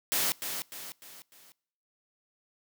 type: noise with echo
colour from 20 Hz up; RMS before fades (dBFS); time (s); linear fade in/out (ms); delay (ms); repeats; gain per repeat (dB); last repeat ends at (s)
white; -28; 0.12-0.32; 0; 300; 4; -7; 1.52
effects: noise-tail reverb RT60 0.7 s tail -25 dB re dry + high-pass 150 Hz 12 dB/octave